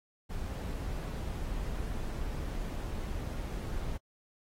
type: noise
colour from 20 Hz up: brown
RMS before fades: -36 dBFS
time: 0.29-3.98 s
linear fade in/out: 20 ms
effects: AAC 48 kbps